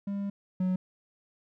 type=tone pair in turn; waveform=triangle; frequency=200 / 184.56 Hz; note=G3 / F#3; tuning=+35 / -4 cents; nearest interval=minor second; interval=139 cents; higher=first; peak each=-28 / -23 dBFS; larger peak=second; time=0.07-0.3 / 0.6-0.76 s; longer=first; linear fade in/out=5 ms; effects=none